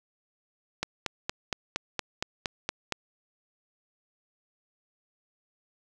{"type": "click train", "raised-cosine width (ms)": 0.2, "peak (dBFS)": -11, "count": 10, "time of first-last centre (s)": [0.83, 2.923], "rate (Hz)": 4.3, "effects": []}